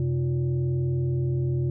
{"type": "tone with frequency modulation", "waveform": "sine", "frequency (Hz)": 130.81, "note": "C3", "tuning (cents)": 0, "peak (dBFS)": -22, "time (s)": [0, 1.7], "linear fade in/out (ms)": 2, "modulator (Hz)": 221, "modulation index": 0.67, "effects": []}